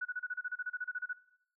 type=tone bursts; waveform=sine; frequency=1477 Hz; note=F#6; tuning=3 cents flat; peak=-33 dBFS; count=16; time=0.01-1.133 s; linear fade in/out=10 ms; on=43 ms; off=29 ms; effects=noise-tail reverb RT60 0.7 s tail -18 dB re dry